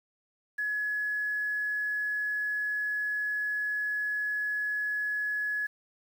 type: tone with quantisation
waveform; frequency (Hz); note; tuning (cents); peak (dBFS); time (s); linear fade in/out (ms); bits
sine; 1693; G#6; +33; -28; 0.58-5.67; 10; 9
effects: none